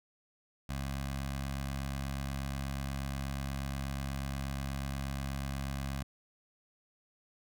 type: tone with notch filter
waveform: 15% pulse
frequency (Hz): 68.3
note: C#2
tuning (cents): -25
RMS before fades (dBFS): -37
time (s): 0.69-6.03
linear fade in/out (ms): 5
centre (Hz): 380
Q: 0.83
effects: none